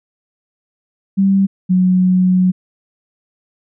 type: tone pair in turn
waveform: sine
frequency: 194.8 / 183.73 Hz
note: G3 / F#3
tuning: -11 / -12 cents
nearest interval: minor second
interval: 101 cents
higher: first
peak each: -9 dBFS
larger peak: neither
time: 1.17-1.47 / 1.69-2.52 s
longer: second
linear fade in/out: 20 ms
effects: none